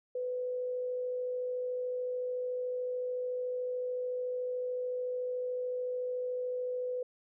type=tone with amplitude modulation; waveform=sine; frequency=500 Hz; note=B4; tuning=21 cents sharp; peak=-31 dBFS; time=0.15-7.03 s; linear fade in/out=5 ms; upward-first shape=sine; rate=53.7 Hz; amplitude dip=25%; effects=none